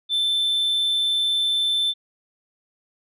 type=tone; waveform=sine; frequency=3538 Hz; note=A7; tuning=9 cents sharp; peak=-16 dBFS; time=0.09-1.94 s; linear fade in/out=50 ms; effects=tanh soft clip ceiling -18 dBFS